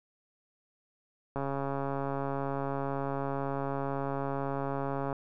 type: click train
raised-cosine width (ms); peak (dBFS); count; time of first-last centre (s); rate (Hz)
1; -20; 521; 1.36-5.128; 138
effects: none